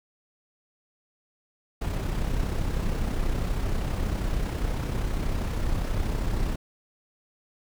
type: noise with amplitude modulation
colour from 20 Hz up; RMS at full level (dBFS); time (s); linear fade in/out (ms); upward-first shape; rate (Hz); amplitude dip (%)
brown; -25; 1.81-6.56; 10; sine; 32.5; 40
effects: none